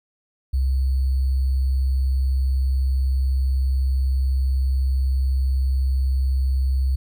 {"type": "tone with sample-and-hold", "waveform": "sine", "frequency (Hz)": 66, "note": "C2", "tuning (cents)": 16, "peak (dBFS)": -17, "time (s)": [0.53, 6.96], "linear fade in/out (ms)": 10, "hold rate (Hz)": 4410, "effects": []}